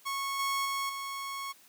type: tone with level steps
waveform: sawtooth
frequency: 1100 Hz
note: C#6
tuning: 14 cents flat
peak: -28 / -25 / -27 / -32 dBFS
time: 0.05-1.53 s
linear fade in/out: 20 ms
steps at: 0.39 / 0.65 / 0.89 s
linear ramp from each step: 5 ms
effects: white hiss -59 dBFS RMS until 1.68 s + high-pass 150 Hz 12 dB/octave